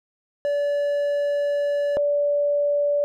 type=tone pair in turn; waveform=triangle / sine; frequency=576 / 579.1 Hz; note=D5 / D5; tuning=-34 / -24 cents; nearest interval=unison; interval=10 cents; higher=second; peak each=-18 dBFS; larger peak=neither; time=0.45-1.97 / 1.97-3.04 s; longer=first; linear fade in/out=0 ms; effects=none